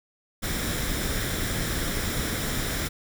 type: noise with comb filter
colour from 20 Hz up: pink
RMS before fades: -28 dBFS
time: 0.42-2.89 s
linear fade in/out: 20 ms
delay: 0.55 ms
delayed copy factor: +0.5
effects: none